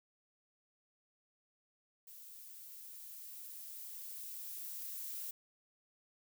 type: noise with level ramp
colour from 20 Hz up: violet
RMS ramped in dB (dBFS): -54 to -43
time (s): 2.07-5.31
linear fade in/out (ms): 5
effects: none